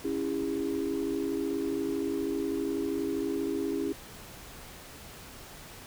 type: chord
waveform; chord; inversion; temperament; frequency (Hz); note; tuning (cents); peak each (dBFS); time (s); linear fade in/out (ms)
sine; C# minor; none; equal with one note detuned; 277.2 / 329.6 / 405.4; C#4 / E4 / G#4; 0 / 0 / -42; -32; 0.04-3.93; 10
effects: tanh soft clip ceiling -21 dBFS + pink hiss -47 dBFS RMS until 5.86 s

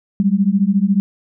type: beating tone pair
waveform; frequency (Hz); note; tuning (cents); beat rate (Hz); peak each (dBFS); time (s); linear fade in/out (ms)
sine; 190.8 / 204.8; G3 / G#3; -47 / -24; 14; -15; 0.2-1; 0
effects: none

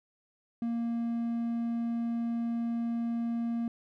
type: tone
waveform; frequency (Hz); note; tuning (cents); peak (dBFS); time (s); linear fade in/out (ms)
triangle; 233.1; A#3; 0; -27; 0.62-3.68; 2
effects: none

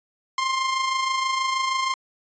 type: tone with amplitude modulation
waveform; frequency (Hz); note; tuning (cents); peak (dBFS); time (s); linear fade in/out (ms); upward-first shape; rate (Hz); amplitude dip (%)
sawtooth; 1055; C6; +14; -16; 0.38-1.94; 2; sine; 26.3; 45
effects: resampled to 16000 Hz

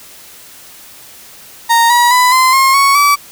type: tone with pitch steps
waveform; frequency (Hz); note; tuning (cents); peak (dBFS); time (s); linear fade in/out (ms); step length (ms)
35% pulse; 928 / 961.8 / 996.9 / 1033.3 / 1070.9 / 1110 / 1150.4; A#5 / B5 / B5 / C6 / C6 / C#6 / D6; -8 / -46 / +16 / -22 / +40 / +2 / -36; -5; 1.69-3.16; 20; 210
effects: white hiss -37 dBFS RMS until 3.31 s

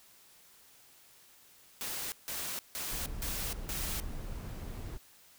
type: noise bursts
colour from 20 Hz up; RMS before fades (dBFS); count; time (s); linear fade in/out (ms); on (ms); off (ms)
white; -38; 5; 1.81-4; 0; 310; 160
type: noise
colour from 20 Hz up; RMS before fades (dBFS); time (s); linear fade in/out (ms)
brown; -40; 2.91-4.98; 20
effects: white hiss -60 dBFS RMS until 5.38 s

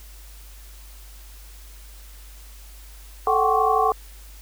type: tone cluster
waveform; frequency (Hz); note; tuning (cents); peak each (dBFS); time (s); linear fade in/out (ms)
sine; 438.5 / 741 / 773 / 1077 / 1140; A4 / F#5 / G5 / C6 / C#6; -6 / +2 / -24 / +50 / +48; -23; 3.27-3.92; 2
effects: added 50 Hz sine -41 dBFS peak until 4.41 s + white hiss -49 dBFS RMS until 4.41 s

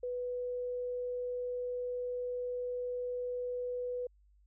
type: tone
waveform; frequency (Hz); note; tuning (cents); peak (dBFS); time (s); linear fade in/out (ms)
sine; 493.9; B4; 0; -34; 0.03-4.07; 5
effects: added 50 Hz sine -62 dBFS peak until 4.46 s

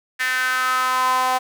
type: tone with high-pass filter sweep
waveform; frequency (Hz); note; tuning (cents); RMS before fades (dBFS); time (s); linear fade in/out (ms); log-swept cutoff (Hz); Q
sawtooth; 256.1; C4; -37; -20; 0.19-1.39; 20; 1800 to 840; 5.4
effects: 8-bit

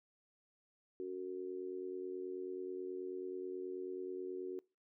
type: tone with amplitude modulation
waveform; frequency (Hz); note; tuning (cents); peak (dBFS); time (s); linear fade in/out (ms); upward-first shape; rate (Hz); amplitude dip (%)
sine; 370; F#4; 0; -36; 1-4.59; 0; sine; 89.3; 80
effects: noise-tail reverb RT60 0.3 s tail -24 dB re dry

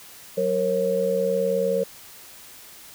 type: tone cluster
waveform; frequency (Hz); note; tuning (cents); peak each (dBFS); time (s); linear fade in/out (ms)
sine; 185.9 / 464.6 / 544; F#3 / A#4 / C#5; +8 / -6 / -33; -30 / -23 / -23; 0.37-1.84; 10
effects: white hiss -45 dBFS RMS until 2.94 s

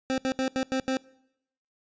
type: tone bursts at uneven times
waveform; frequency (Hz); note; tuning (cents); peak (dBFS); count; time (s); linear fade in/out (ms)
25% pulse; 262.5; C4; +6; -21; 6; 0.1-0.18 / 0.25-0.32 / 0.39-0.48 / 0.56-0.63 / 0.72-0.8 / 0.88-0.97; 0
effects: noise-tail reverb RT60 0.8 s tail -23 dB re dry + resampled to 16000 Hz

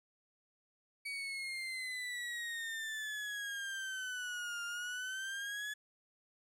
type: exponential two-way sweep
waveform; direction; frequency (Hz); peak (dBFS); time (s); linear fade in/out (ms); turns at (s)
35% pulse; down then up; 2268 to 1400 to 1712; -37; 1.05-5.74; 10; 4.64
effects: low-pass 11000 Hz 12 dB/octave + 13-bit

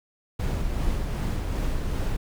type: noise with tremolo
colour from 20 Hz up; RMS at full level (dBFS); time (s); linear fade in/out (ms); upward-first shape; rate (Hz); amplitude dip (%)
brown; -25; 0.39-2.17; 10; sine; 2.6; 30
effects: none

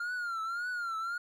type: tone with vibrato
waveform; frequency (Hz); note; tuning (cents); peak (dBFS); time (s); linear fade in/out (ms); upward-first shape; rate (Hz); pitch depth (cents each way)
triangle; 1396.9; F6; 0; -31; 0-1.18; 5; triangle; 1.8; 120
effects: none

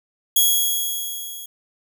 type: tone with level ramp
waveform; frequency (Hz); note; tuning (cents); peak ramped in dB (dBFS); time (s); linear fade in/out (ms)
5% pulse; 3322; G#7; 0; -4 to -25; 0.36-1.46; 5
effects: none

